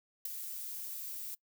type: noise with ADSR envelope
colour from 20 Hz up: violet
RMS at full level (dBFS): -33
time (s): 0.25-1.35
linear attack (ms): 6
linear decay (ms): 7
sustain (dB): -9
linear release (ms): 7
effects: noise-tail reverb RT60 0.1 s tail -22 dB re dry